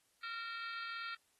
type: harmonic tone with a mistuned harmonic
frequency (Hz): 460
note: A#4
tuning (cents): -23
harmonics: 3 / 4 / 5 / 6 / 7 / 8 / 9 / 10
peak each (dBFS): -43 / -49 / -53 / -53 / -55 / -57 / -55 / -59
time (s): 0.23-1.15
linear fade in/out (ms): 5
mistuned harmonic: 6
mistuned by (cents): -88
effects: white hiss -75 dBFS RMS until 1.39 s + AAC 32 kbps